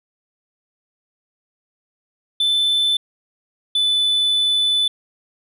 sine tone pair in turn, 3522 / 3496 Hz, A7 / A7, +1 / -12 cents, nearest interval unison, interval 13 cents, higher first, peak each -12 dBFS, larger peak neither, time 2.4-2.97 / 3.75-4.88 s, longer second, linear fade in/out 5 ms, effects tanh soft clip ceiling -14 dBFS

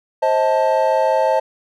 triangle chord, A diminished, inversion first, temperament just, 528 / 633.6 / 880 Hz, C5 / Eb5 / A5, +16 / +31 / 0 cents, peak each -16 dBFS, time 0.22-1.4 s, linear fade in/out 10 ms, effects none

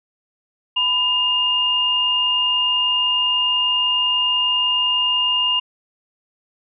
sine tone pair together, 998.8 / 2825 Hz, B5 / F7, +19 / +19 cents, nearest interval octave + tritone, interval 1800 cents, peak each -25 / -16 dBFS, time 0.76-5.6 s, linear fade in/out 10 ms, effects none

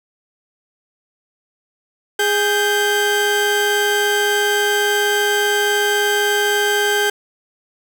30% pulse tone pair together, 412.9 / 1568 Hz, G#4 / G6, -10 / 0 cents, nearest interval octave + major seventh, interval 2310 cents, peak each -15 dBFS, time 2.19-7.1 s, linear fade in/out 5 ms, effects none

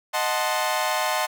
sawtooth chord, D# diminished seventh, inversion none, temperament equal, 622.3 / 740 / 880 / 1046.5 Hz, D#5 / F#5 / A5 / C6, 0 / 0 / 0 / 0 cents, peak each -24 dBFS, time 0.13-1.27 s, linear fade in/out 20 ms, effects none

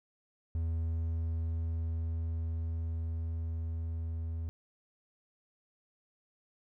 triangle tone with level ramp, 81.9 Hz, E2, 11 cents flat, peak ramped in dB -28 to -32 dBFS, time 0.55-4.49 s, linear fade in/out 0 ms, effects none

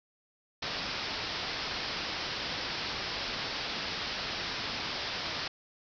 white low-pass noise, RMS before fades -36 dBFS, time 0.62-5.48 s, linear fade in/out 5 ms, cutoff 5400 Hz, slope 96 dB/octave, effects none

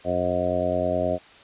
harmonic tone, 89.6 Hz, F2, 45 cents sharp, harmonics 1 / 2 / 3 / 4 / 5 / 6 / 7 / 8, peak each -33 / -33 / -31 / -33 / -34 / -29 / -24 / -33 dBFS, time 0.04-1.19 s, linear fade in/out 50 ms, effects white hiss -49 dBFS RMS until 1.43 s + resampled to 8000 Hz

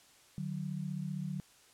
sine tone pair together, 150.5 / 185.96 Hz, D3 / F#3, +43 / +9 cents, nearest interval major third, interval 366 cents, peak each -38 / -38 dBFS, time 0.38-1.4 s, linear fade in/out 0 ms, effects white hiss -62 dBFS RMS until 1.73 s + low-pass 10000 Hz 12 dB/octave

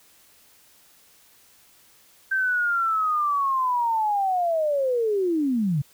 sine linear sweep, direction down, 1568 to 132.1 Hz, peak -20 dBFS, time 2.31-5.82 s, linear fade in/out 10 ms, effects white hiss -56 dBFS RMS until 5.93 s

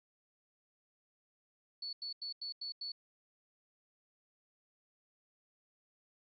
sine tone bursts, 4435 Hz, C#8, in tune, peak -39 dBFS, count 6, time 1.82-2.92 s, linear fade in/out 5 ms, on 110 ms, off 88 ms, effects none

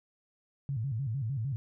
sine tone with vibrato, 123.9 Hz, B2, 6 cents sharp, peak -30 dBFS, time 0.69-1.56 s, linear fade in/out 0 ms, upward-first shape square, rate 6.6 Hz, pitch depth 200 cents each way, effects none

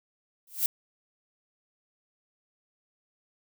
violet noise with exponential growth, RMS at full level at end -21 dBFS, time 0.47-0.66 s, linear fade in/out 2 ms, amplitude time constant 41 ms, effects none

